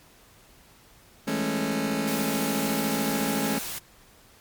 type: chord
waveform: sawtooth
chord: A major seventh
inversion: second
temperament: just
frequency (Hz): 165 / 206.2 / 220 / 275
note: E3 / G#3 / A3 / C#4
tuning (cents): +2 / -12 / 0 / -14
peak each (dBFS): -30 / -28 / -25 / -25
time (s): 1.27-3.59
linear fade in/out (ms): 10
type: noise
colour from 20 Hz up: white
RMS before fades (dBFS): -34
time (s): 2.07-3.79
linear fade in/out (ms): 10
effects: pink hiss -55 dBFS RMS until 4.4 s + MP3 96 kbps